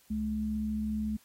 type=tone pair together; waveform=sine; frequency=71.48 / 214.4 Hz; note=D2 / A3; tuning=-46 / -45 cents; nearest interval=octave + perfect fifth; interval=1901 cents; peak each=-38 / -30 dBFS; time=0.1-1.17 s; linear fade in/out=10 ms; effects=white hiss -63 dBFS RMS until 1.24 s + AAC 48 kbps